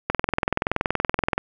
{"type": "click train", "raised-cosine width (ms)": 0.5, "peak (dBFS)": -5, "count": 28, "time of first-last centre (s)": [0.1, 1.38], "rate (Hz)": 21.1, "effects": []}